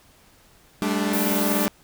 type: chord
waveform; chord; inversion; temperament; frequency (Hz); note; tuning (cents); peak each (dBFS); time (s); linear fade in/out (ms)
sawtooth; G suspended second; none; equal with one note detuned; 196 / 216.1 / 293.7; G3 / A3 / D4; 0 / -31 / 0; -22; 0.82-1.68; 0
type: noise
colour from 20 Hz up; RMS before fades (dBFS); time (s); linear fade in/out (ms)
violet; -27; 1.13-1.66; 5
effects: pink hiss -55 dBFS RMS until 1.83 s